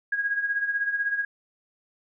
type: tone with tremolo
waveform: sine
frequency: 1643 Hz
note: G#6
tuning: 19 cents flat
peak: -21 dBFS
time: 0.12-1.25 s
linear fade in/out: 5 ms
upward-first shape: sine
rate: 16 Hz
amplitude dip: 65%
effects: none